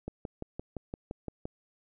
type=click train; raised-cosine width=2 ms; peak=-23 dBFS; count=9; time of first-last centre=0.08-1.455 s; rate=5.82 Hz; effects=none